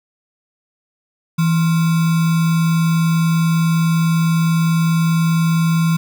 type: tone with sample-and-hold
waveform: sine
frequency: 164.81 Hz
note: E3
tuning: in tune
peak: -12 dBFS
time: 1.38-5.97 s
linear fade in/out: 10 ms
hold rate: 1225 Hz
effects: none